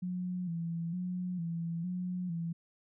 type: tone with vibrato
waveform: sine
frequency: 174 Hz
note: F3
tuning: 6 cents flat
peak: -33 dBFS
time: 0.02-2.53 s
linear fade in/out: 10 ms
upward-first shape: square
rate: 1.1 Hz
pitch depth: 66 cents each way
effects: none